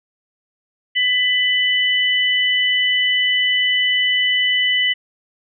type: tone pair together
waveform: sine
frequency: 1994.4 / 2990 Hz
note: B6 / F#7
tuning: +16 / +17 cents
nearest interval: perfect fifth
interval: 701 cents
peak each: -17 dBFS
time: 0.95-4.94 s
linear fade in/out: 20 ms
effects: none